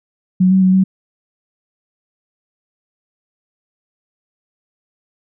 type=tone with pitch steps; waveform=sine; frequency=184.7 / 189.6 / 186.3 / 189.3 Hz; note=F#3 / F#3 / F#3 / F#3; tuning=-3 / +43 / +12 / +40 cents; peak=-8 dBFS; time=0.4-0.84 s; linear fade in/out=10 ms; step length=110 ms; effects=none